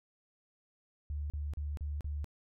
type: tone bursts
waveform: sine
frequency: 73.42 Hz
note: D2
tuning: in tune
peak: -34 dBFS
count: 5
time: 1.1-2.244 s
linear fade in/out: 0 ms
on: 200 ms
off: 36 ms
effects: none